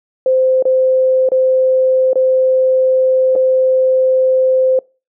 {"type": "tone with dropouts", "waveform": "sine", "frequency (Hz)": 519, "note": "C5", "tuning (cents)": -14, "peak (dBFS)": -9, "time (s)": [0.26, 4.79], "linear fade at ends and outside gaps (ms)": 2, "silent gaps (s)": [[0.625, 0.653], [1.289, 1.318], [2.132, 2.156], [3.354, 3.36]], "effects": ["noise-tail reverb RT60 0.3 s tail -24 dB re dry"]}